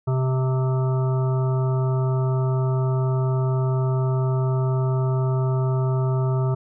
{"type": "harmonic tone", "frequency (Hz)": 130.3, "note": "C3", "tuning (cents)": -7, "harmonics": [1, 3, 5, 7, 9, 10], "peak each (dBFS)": [-19, -29, -33, -36, -38, -39], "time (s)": [0.07, 6.55], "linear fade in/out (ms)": 10, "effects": []}